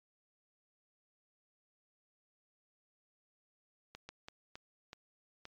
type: slowing click train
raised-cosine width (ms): 0.2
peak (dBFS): -29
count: 6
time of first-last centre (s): 3.95-5.454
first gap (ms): 140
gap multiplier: 1.39
effects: low-pass 7000 Hz 12 dB/octave + MP3 96 kbps